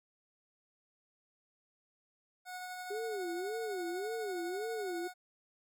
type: tone with tremolo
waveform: 25% pulse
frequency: 731 Hz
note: F#5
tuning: 21 cents flat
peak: -37 dBFS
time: 2.45-5.14 s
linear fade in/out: 50 ms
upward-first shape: sine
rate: 12 Hz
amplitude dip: 25%
type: tone with vibrato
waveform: sine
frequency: 393.3 Hz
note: G4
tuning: 6 cents sharp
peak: -36 dBFS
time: 2.9-5.08 s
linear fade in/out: 10 ms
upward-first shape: sine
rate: 1.8 Hz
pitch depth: 250 cents each way
effects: none